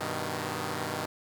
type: chord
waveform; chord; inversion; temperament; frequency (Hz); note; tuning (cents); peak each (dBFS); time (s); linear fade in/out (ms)
5% pulse; G augmented; none; equal with one note detuned; 98 / 124.62 / 155.56; G2 / B2 / D#3; 0 / +16 / 0; -25 / -25 / -24; 0-1.06; 10
effects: none